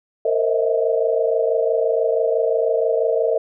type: tone cluster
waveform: sine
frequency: 458.4 / 523 / 629 / 655 Hz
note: A#4 / C5 / D#5 / E5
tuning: -29 / -1 / +19 / -11 cents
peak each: -19 / -23 / -22 / -24 dBFS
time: 0.25-3.38 s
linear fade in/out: 5 ms
effects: none